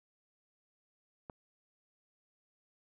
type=click; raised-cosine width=1 ms; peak=-30 dBFS; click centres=1.298 s; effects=none